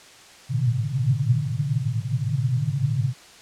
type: band-pass noise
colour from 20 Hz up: pink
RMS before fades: -23 dBFS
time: 0.49-3.14 s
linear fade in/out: 50 ms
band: 110 to 150 Hz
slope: 96 dB/octave
effects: white hiss -47 dBFS RMS until 3.41 s + low-pass 7000 Hz 12 dB/octave